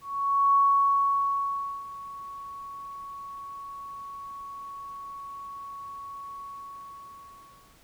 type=tone with ADSR envelope; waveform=sine; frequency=1114 Hz; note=C#6; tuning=8 cents sharp; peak=-17 dBFS; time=0.01-7.79 s; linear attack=530 ms; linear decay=1300 ms; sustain=-20 dB; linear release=1400 ms; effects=pink hiss -58 dBFS RMS until 7.83 s